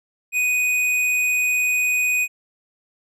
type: tone with hard clipping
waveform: triangle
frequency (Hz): 2489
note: D#7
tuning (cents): 0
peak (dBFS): -19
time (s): 0.32-2.28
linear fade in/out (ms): 50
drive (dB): 14
effects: none